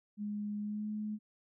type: tone with pitch glide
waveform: sine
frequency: 207.7 to 212.3 Hz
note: G#3 to G#3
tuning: 0 to +38 cents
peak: -35 dBFS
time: 0.17-1.19 s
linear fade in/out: 50 ms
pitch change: +38 cents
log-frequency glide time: 0.6-0.88 s
effects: none